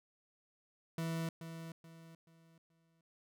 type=tone with echo; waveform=40% pulse; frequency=164.1 Hz; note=E3; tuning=8 cents flat; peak=-35 dBFS; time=0.98-1.29 s; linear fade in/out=2 ms; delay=430 ms; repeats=4; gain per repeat=-9 dB; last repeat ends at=3.01 s; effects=none